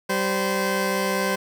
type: tone pair together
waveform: 15% pulse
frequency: 193.66 / 517 Hz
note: G3 / C5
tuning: -21 / -21 cents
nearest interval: octave + perfect fourth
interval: 1700 cents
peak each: -18 dBFS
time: 0.09-1.36 s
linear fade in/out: 10 ms
effects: none